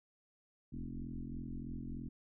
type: tone with frequency modulation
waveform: sine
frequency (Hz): 132.3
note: C3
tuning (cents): +20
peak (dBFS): -40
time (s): 0.72-2.09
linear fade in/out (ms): 10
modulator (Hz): 43.2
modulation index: 3.6
effects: none